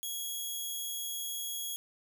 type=tone; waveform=10% pulse; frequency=3322 Hz; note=G#7; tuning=in tune; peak=-27 dBFS; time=0.03-1.76 s; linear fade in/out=0 ms; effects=none